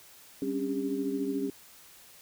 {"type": "tone cluster", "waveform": "sine", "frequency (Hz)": [196.3, 273.1, 286.8, 401.4], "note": ["G3", "C#4", "D4", "G4"], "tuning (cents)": [3, -26, -41, 41], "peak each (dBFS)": [-39, -31, -37, -34], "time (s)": [0.42, 1.5], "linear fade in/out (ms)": 2, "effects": ["white hiss -54 dBFS RMS until 2.21 s"]}